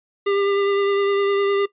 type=tone with vibrato; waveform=square; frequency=399.3 Hz; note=G4; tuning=32 cents sharp; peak=-18 dBFS; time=0.26-1.66 s; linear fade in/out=10 ms; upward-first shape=triangle; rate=9.8 Hz; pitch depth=18 cents each way; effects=noise-tail reverb RT60 0.1 s tail -17 dB re dry + resampled to 8000 Hz